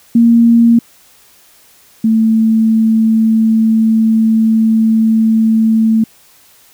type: tone pair in turn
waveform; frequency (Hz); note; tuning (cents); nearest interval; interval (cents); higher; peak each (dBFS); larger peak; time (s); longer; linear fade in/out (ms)
sine; 232.8 / 222.3; A#3 / A3; -2 / +18; minor second; 80; first; -4 / -7; first; 0.15-0.79 / 2.04-6.04; second; 5
effects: white hiss -46 dBFS RMS until 6.73 s